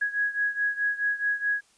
sine beating tone pair, 1661.2 / 1665.9 Hz, G#6 / G#6, 0 / +5 cents, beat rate 4.7 Hz, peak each -26 / -29 dBFS, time 0.01-1.61 s, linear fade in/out 10 ms, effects white hiss -62 dBFS RMS until 1.77 s + resampled to 22050 Hz

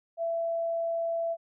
sine tone, 668 Hz, E5, 23 cents sharp, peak -27 dBFS, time 0.17-1.37 s, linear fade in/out 50 ms, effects none

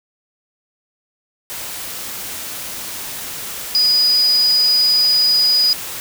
sine tone in noise, 4940 Hz, D#8, 13 cents flat, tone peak -11 dBFS, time 3.75-5.73 s, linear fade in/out 0 ms, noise white, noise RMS -28 dBFS, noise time 1.5-6 s, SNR +14 dB, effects none

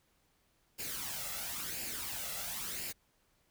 white noise with flanger, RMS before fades -40 dBFS, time 0.78-2.93 s, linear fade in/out 20 ms, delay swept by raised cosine 0.41 to 1.51 ms, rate 0.97 Hz, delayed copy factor +0.6, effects pink hiss -73 dBFS RMS until 3.5 s

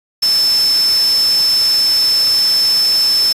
sine tone in noise, 5274 Hz, E8, in tune, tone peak -10 dBFS, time 0.22-3.33 s, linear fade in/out 10 ms, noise white, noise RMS -24 dBFS, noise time 0.22-3.33 s, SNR +11 dB, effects resampled to 32000 Hz

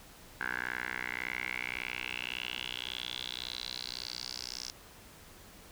10% pulse tone with band-pass filter sweep, 61.8 Hz, B1, 2 cents sharp, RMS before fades -39 dBFS, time 0.41-4.7 s, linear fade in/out 0 ms, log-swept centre 1600 to 5400 Hz, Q 5.7, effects pink hiss -54 dBFS RMS until 5.71 s

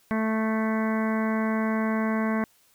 harmonic tone, 220 Hz, A3, in tune, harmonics 1 / 2 / 3 / 4 / 5 / 6 / 7 / 8 / 9 / 10, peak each -24 / -34 / -33 / -38 / -34 / -47 / -37 / -42 / -38 / -45 dBFS, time 0.11-2.44 s, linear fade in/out 0 ms, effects white hiss -62 dBFS RMS until 2.74 s

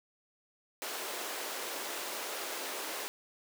pink high-pass noise, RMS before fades -39 dBFS, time 0.82-3.08 s, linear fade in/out 0 ms, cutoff 360 Hz, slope 24 dB/octave, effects none

